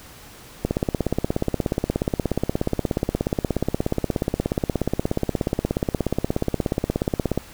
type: click train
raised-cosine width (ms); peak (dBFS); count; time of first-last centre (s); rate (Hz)
2; -7; 114; 0.65-7.376; 16.8
effects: pink hiss -44 dBFS RMS until 7.53 s